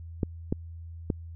clicks, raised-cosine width 3 ms, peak -13 dBFS, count 3, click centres 0.232 / 0.525 / 1.102 s, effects added 83 Hz sine -39 dBFS peak until 1.35 s

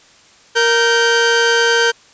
sawtooth tone pair together, 466.2 / 1551 Hz, A#4 / G6, 0 / -19 cents, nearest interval octave + major sixth, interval 2081 cents, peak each -10 dBFS, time 0.55-1.92 s, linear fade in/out 20 ms, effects white hiss -47 dBFS RMS until 2.13 s + resampled to 16000 Hz

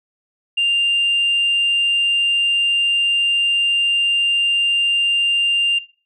sine tone, 2794 Hz, F7, in tune, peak -13 dBFS, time 0.57-5.79 s, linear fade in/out 10 ms, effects noise-tail reverb RT60 0.4 s tail -19 dB re dry + tanh soft clip ceiling -11 dBFS

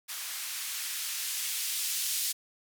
violet noise with band-pass filter sweep, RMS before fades -34 dBFS, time 0.08-2.33 s, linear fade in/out 20 ms, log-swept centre 1300 to 3500 Hz, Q 0.73, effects none

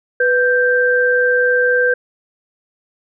sine tone pair together, 494.8 / 1571 Hz, B4 / G6, +3 / +3 cents, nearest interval octave + minor sixth, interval 2000 cents, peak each -14 dBFS, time 0.2-1.94 s, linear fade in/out 5 ms, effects none

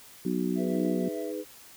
harmonic tone, 61.74 Hz, B1, in tune, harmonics 3 / 4 / 5 / 6, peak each -30 / -31 / -32 / -33 dBFS, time 0.25-1.09 s, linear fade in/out 5 ms
triangle tone with tremolo, 659.3 Hz, E5, in tune, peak -35 dBFS, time 0.55-1.33 s, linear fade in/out 50 ms, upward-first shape sine, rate 6.6 Hz, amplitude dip 40%
sine chord, G# minor, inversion second, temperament just, 311.5 / 415.3 / 498.4 Hz, D#4 / G#4 / B4, +2 / 0 / +16 cents, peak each -36 dBFS, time 0.57-1.45 s, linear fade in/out 50 ms
effects white hiss -51 dBFS RMS until 1.76 s

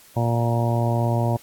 harmonic tone, 117.6 Hz, A#2, 16 cents sharp, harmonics 1 / 2 / 3 / 4 / 5 / 6 / 7 / 8, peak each -20 / -28 / -30 / -35 / -28 / -30 / -34 / -31 dBFS, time 0.16-1.37 s, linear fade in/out 10 ms, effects white hiss -50 dBFS RMS until 1.42 s + AAC 64 kbps

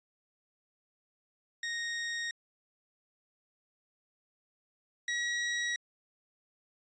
sawtooth tone pair in turn, 1864.7 / 1912.7 Hz, A#6 / A#6, 0 / +44 cents, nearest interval unison, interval 44 cents, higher second, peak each -30 / -27 dBFS, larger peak second, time 1.63-2.31 / 5.08-5.76 s, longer neither, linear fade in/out 2 ms, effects resampled to 16000 Hz

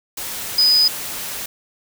sine tone in noise, 4989 Hz, D#8, 4 cents sharp, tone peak -11 dBFS, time 0.58-0.88 s, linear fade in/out 5 ms, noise white, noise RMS -28 dBFS, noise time 0.17-1.46 s, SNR +14 dB, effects none

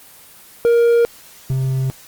triangle tone pair in turn, 469.6 / 132.01 Hz, A#4 / C3, +13 / +16 cents, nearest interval octave + minor seventh, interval 2197 cents, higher first, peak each -8 / -14 dBFS, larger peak first, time 0.65-1.05 / 1.5-1.9 s, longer neither, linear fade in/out 0 ms, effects white hiss -43 dBFS RMS until 2.07 s + Opus 24 kbps

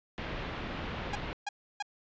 pink low-pass noise, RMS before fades -38 dBFS, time 0.18-1.33 s, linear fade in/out 0 ms, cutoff 3400 Hz, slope 24 dB/octave
sawtooth tone bursts, 819 Hz, G#5, 24 cents flat, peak -28 dBFS, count 3, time 1.13-1.825 s, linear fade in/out 5 ms, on 25 ms, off 310 ms
effects resampled to 16000 Hz

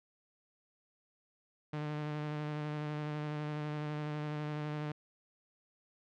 sawtooth tone with vibrato, 150.2 Hz, D3, 39 cents sharp, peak -32 dBFS, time 1.73-4.92 s, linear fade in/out 5 ms, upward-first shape square, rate 12 Hz, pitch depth 14 cents each way, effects low-pass 3000 Hz 12 dB/octave

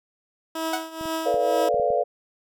15% pulse tone with tremolo, 323 Hz, E4, 35 cents flat, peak -18 dBFS, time 0.55-1.69 s, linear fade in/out 5 ms, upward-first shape triangle, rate 2.1 Hz, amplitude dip 85%
sawtooth tone with exponential decay, 740 Hz, F#5, in tune, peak -18 dBFS, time 0.73-0.88 s, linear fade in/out 5 ms, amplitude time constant 31 ms
clicks, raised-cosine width 3 ms, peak -27 dBFS, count 6, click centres 1.011 / 1.056 / 1.343 / 1.744 / 1.798 / 1.904 s
sine chord, B half-diminished seventh, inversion third, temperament equal with one note detuned, 440 / 493.9 / 578.2 / 698.5 Hz, A4 / B4 / D5 / F5, 0 / 0 / -27 / 0 cents, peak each -27 / -25 / -24 / -24 dBFS, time 1.25-2.04 s, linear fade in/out 20 ms
effects none

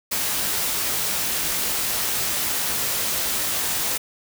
white noise with comb filter, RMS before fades -24 dBFS, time 0.11-3.98 s, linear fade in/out 10 ms, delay 19 ms, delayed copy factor +0.5, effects none

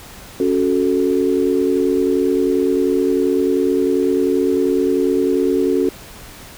sine chord, F# minor, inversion second, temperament equal, 277.2 / 370 / 440 Hz, C#4 / F#4 / A4, 0 / 0 / 0 cents, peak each -18 / -17 / -19 dBFS, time 0.4-5.89 s, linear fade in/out 2 ms, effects pink hiss -38 dBFS RMS until 6.57 s

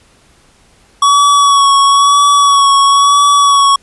square tone with vibrato, 1126 Hz, C#6, 27 cents sharp, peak -6 dBFS, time 1.02-3.76 s, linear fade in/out 5 ms, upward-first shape sine, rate 1 Hz, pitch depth 27 cents each way, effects pink hiss -48 dBFS RMS until 3.82 s + resampled to 24000 Hz

